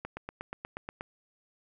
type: click train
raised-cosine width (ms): 0.5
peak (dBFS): -22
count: 9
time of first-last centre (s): 0.05-1.009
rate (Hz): 8.34
effects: none